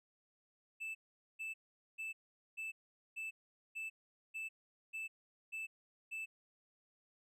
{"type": "tone bursts", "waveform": "triangle", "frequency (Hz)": 2637, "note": "E7", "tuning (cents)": 0, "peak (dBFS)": -39, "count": 10, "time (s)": [0.8, 6.26], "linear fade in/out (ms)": 20, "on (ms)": 150, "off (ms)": 440, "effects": []}